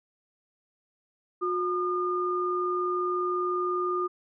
sine tone pair together, 360 / 1214.4 Hz, F#4 / D#6, -47 / -42 cents, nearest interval octave + major sixth, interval 2105 cents, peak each -28 dBFS, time 1.41-4.08 s, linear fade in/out 20 ms, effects none

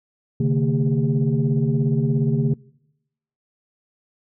sine tone cluster, 132.3 / 149.3 / 226.8 / 402.4 Hz, C3 / D3 / A#3 / G4, +20 / +29 / -47 / +45 cents, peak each -20 / -20 / -22 / -28 dBFS, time 0.4-2.54 s, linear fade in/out 5 ms, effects noise-tail reverb RT60 0.9 s tail -25 dB re dry + tanh soft clip ceiling -9 dBFS

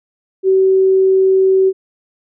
sine tone, 380.9 Hz, G4, 50 cents flat, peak -8 dBFS, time 0.43-1.73 s, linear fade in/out 50 ms, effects none

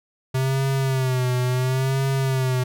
square tone with vibrato, 130.3 Hz, C3, 7 cents flat, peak -20 dBFS, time 0.34-2.64 s, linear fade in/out 10 ms, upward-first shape sine, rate 0.72 Hz, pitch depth 68 cents each way, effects none

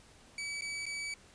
sawtooth tone with dropouts, 2288 Hz, D7, 46 cents flat, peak -33 dBFS, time 0.38-1.14 s, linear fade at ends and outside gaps 2 ms, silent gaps 0.61-0.62 / 0.856-0.864 s, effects pink hiss -59 dBFS RMS until 1.34 s + resampled to 22050 Hz

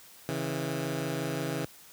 15% pulse tone pair together, 136.65 / 162.5 Hz, C#3 / E3, -24 / -24 cents, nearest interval minor third, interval 300 cents, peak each -27 dBFS, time 0.29-1.65 s, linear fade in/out 0 ms, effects white hiss -53 dBFS RMS until 1.92 s + high-pass 60 Hz 12 dB/octave

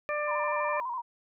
harmonic tone, 594 Hz, D5, 20 cents sharp, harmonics 1 / 2 / 3 / 4, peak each -31 / -34 / -36 / -37 dBFS, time 0.09-0.8 s, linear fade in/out 0 ms
sine tone with vibrato, 989 Hz, B5, 2 cents sharp, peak -31 dBFS, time 0.27-1.02 s, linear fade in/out 20 ms, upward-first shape square, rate 12 Hz, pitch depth 73 cents each way
effects none

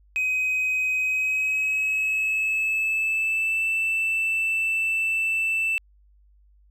triangle tone with pitch glide, 2521 to 2654 Hz, D#7 to E7, +22 to +11 cents, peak -19 dBFS, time 0.16-5.78 s, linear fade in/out 0 ms, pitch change +89 cents, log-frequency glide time 0.98-3.67 s, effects tanh soft clip ceiling -16 dBFS + added 50 Hz sine -54 dBFS peak until 6.7 s

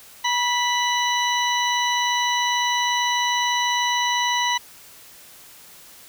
harmonic tone with a mistuned harmonic, 987.8 Hz, B5, in tune, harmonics 1 / 2 / 3 / 4 / 6, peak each -22 / -25 / -27 / -28 / -30 dBFS, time 0.24-4.58 s, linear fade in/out 10 ms, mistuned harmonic 1, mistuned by -34 cents, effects white hiss -46 dBFS RMS until 6.08 s

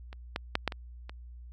clicks, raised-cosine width 0.3 ms, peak -29 / -15 / -10 / -11 / -22 / -26 dBFS, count 6, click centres 0.129 / 0.361 / 0.554 / 0.677 / 0.722 / 1.095 s, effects added 60 Hz sine -44 dBFS peak until 1.52 s

